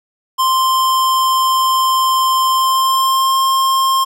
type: tone with pitch glide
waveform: square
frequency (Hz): 1046.5 to 1062.9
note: C6 to C6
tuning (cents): 0 to +27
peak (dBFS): -12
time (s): 0.38-4.05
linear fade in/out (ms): 20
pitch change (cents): +27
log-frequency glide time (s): 2.51-3.38
effects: none